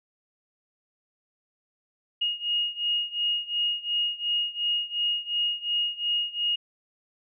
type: beating tone pair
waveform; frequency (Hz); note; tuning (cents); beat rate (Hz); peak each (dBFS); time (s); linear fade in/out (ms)
sine; 2865 / 2867.8; F7 / F7; +44 / +45; 2.8; -27 / -29; 2.21-6.56; 10
effects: none